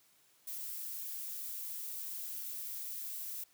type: noise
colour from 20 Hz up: violet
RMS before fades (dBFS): -42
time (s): 0.47-3.44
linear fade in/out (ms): 5
effects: white hiss -68 dBFS RMS until 3.53 s + high-pass 80 Hz 12 dB/octave